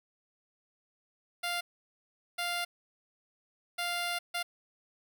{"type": "tone bursts at uneven times", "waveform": "10% pulse", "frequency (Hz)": 698.5, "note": "F5", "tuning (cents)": 0, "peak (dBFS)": -23, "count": 4, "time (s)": [[1.43, 1.61], [2.38, 2.65], [3.78, 4.19], [4.34, 4.43]], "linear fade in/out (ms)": 10, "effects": []}